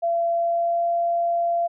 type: tone with pitch glide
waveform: sine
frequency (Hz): 679 to 685.3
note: F5 to F5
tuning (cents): -49 to -33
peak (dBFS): -19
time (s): 0.02-1.68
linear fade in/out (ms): 20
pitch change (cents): +16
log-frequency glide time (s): 0.28-0.87
effects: none